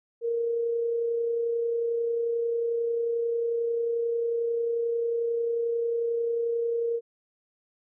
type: tone with amplitude modulation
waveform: sine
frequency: 466.2 Hz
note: A#4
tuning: in tune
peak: -23 dBFS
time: 0.21-7.01 s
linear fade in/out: 50 ms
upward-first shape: sine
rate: 31.2 Hz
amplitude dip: 30%
effects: none